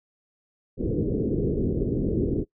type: low-pass noise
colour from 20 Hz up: white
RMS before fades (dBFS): -25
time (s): 0.77-2.45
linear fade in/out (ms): 50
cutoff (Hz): 440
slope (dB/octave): 48
effects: noise-tail reverb RT60 0.1 s tail -20 dB re dry